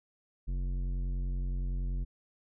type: tone with tanh clipping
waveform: sine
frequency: 45.29 Hz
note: F#1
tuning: 36 cents flat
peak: -32 dBFS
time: 0.47-2.05 s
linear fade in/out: 20 ms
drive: 12 dB
effects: none